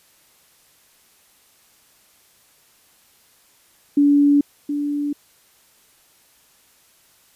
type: tone pair in turn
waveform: sine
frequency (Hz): 287 / 290.2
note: D4 / D4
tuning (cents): -40 / -21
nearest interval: unison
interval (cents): 19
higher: second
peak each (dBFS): -11 / -20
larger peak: first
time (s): 3.97-4.41 / 4.69-5.13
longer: neither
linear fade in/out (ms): 5
effects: white hiss -56 dBFS RMS until 7.35 s + resampled to 32000 Hz